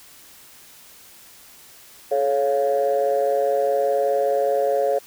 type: chord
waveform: sine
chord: A augmented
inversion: none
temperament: equal with one note detuned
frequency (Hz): 429.5 / 554.4 / 698.5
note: A4 / C#5 / E#5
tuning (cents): -42 / 0 / 0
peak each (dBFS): -22 / -19 / -23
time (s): 2.11-4.99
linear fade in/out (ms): 10
effects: tanh soft clip ceiling -11 dBFS + white hiss -47 dBFS RMS until 5.06 s